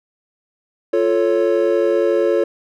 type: chord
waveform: triangle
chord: F augmented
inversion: none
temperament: equal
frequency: 349.2 / 440 / 554.4 Hz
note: F4 / A4 / C#5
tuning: 0 / 0 / 0 cents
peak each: -16 dBFS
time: 0.93-2.44 s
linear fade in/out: 5 ms
effects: none